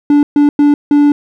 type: tone bursts at uneven times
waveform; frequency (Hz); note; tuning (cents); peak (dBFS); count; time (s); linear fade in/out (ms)
triangle; 290.8; D4; -17; -3; 4; 0.1-0.23 / 0.36-0.49 / 0.59-0.74 / 0.91-1.12; 2
effects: none